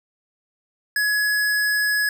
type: tone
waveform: square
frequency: 1686 Hz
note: G#6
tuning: 26 cents sharp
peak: -19 dBFS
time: 0.96-2.09 s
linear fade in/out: 2 ms
effects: none